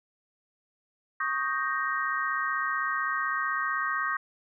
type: chord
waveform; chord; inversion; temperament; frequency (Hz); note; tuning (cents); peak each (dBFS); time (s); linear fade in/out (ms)
sine; Eb dominant seventh; third; equal; 1108.7 / 1244.5 / 1568 / 1864.7; Db6 / Eb6 / G6 / Bb6; 0 / 0 / 0 / 0; -32; 1.2-4.17; 5
effects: none